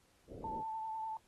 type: low-pass noise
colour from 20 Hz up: white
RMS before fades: -48 dBFS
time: 0.27-0.64 s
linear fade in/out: 50 ms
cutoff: 560 Hz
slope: 48 dB/octave
type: tone with vibrato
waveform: sine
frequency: 883 Hz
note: A5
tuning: 6 cents sharp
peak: -38 dBFS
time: 0.44-1.17 s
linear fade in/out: 2 ms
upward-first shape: triangle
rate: 10 Hz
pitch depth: 28 cents each way
effects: pink hiss -71 dBFS RMS until 1.27 s + AAC 32 kbps